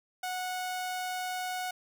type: tone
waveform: sawtooth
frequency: 735 Hz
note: F#5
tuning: 12 cents flat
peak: -29 dBFS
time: 0.23-1.71 s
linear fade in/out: 5 ms
effects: none